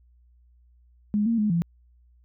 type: tone with pitch steps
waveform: sine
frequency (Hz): 208.4 / 230.3 / 211.2 / 169.3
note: G#3 / A#3 / G#3 / E3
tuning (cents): +6 / -21 / +29 / +46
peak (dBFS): -20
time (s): 1.14-1.62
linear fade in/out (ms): 0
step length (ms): 120
effects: added 60 Hz sine -55 dBFS peak until 2.24 s